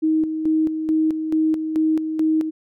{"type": "tone with tremolo", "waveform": "sine", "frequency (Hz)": 315, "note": "D#4", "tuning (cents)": 21, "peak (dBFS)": -15, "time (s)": [0.02, 2.51], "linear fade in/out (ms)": 20, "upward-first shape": "square", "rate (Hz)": 2.3, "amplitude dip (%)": 55, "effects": []}